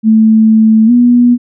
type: tone with pitch glide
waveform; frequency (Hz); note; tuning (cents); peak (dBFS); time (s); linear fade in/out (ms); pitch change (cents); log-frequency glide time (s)
sine; 220 to 242.7; A3 to B3; 0 to -30; -3; 0.03-1.38; 50; +170; 0.86-0.91
effects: none